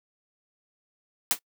white noise with exponential decay, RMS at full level -18 dBFS, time 1.31-1.39 s, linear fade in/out 0 ms, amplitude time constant 17 ms, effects noise-tail reverb RT60 0.1 s tail -22 dB re dry + high-pass 200 Hz 12 dB/octave

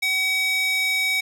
square tone with high-pass filter, 757 Hz, F#5, 39 cents sharp, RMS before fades -22 dBFS, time 0.02-1.21 s, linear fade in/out 10 ms, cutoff 2600 Hz, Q 5.1, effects none

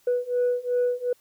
sine beating tone pair, 490 / 492.7 Hz, B4 / B4, -14 / -4 cents, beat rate 2.7 Hz, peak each -24 / -23 dBFS, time 0.07-1.13 s, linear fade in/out 5 ms, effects tanh soft clip ceiling -17 dBFS + white hiss -62 dBFS RMS until 1.2 s

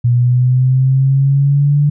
sine linear sweep, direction up, 120 to 146.83 Hz, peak -8 dBFS, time 0.04-1.9 s, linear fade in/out 10 ms, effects none

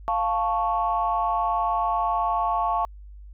sine chord, F augmented, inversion none, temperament equal, 698.5 / 880 / 1108.7 Hz, F5 / A5 / C#6, 0 / 0 / 0 cents, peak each -25 dBFS, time 0.08-2.85 s, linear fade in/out 0 ms, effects tanh soft clip ceiling -12 dBFS + added 50 Hz sine -40 dBFS peak until 3.33 s

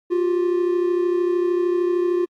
triangle tone pair together, 351.7 / 384.9 Hz, F4 / G4, +12 / -32 cents, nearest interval major second, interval 156 cents, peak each -16 / -24 dBFS, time 0.1-2.26 s, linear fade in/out 20 ms, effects AAC 64 kbps

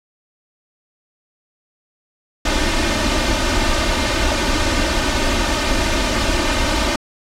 pink noise with comb filter, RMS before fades -17 dBFS, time 2.45-6.96 s, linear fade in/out 5 ms, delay 3.3 ms, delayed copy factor +0.85, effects low-pass 6000 Hz 12 dB/octave

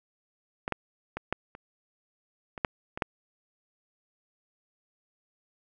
clicks, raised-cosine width 0.5 ms, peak -16 / -13 / -18 / -12 / -28 / -23 / -9 / -20 / -10 dBFS, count 9, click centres 0.679 / 0.723 / 1.17 / 1.326 / 1.551 / 2.578 / 2.648 / 2.975 / 3.022 s, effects none

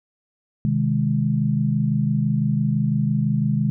sine chord, Ab major, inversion first, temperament just, 129.78 / 155.74 / 207.7 Hz, C3 / Eb3 / Ab3, -14 / +2 / 0 cents, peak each -22 dBFS, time 0.65-3.7 s, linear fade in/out 0 ms, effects none

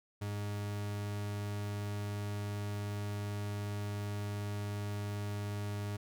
40% pulse tone, 102.7 Hz, G#2, 19 cents flat, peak -35 dBFS, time 0.21-5.97 s, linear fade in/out 10 ms, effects none

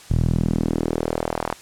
sawtooth tone with band-pass filter sweep, 40.32 Hz, E1, 38 cents flat, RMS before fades -22 dBFS, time 0.1-1.54 s, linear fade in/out 0 ms, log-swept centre 110 to 980 Hz, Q 1.5, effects white hiss -44 dBFS RMS until 1.61 s + low-pass 9000 Hz 12 dB/octave

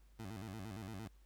20% pulse tone with vibrato, 102.6 Hz, G#2, 21 cents flat, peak -40 dBFS, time 0.19-1.08 s, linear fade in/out 5 ms, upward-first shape square, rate 8.7 Hz, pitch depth 150 cents each way, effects added 50 Hz sine -61 dBFS peak until 1.25 s + pink hiss -75 dBFS RMS until 1.25 s

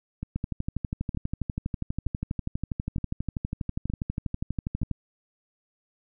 two click trains, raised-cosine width 5 ms, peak -19 / -16 dBFS, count 6 / 57, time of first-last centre 0.23-4.817 / 0.36-4.913 s, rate 1.09 / 12.3 Hz, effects none

